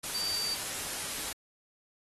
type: tone in noise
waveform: sine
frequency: 4628 Hz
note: D8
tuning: 26 cents flat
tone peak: -31 dBFS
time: 0.14-0.55 s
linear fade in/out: 10 ms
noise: white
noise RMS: -36 dBFS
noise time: 0.03-1.33 s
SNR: +2 dB
effects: AAC 32 kbps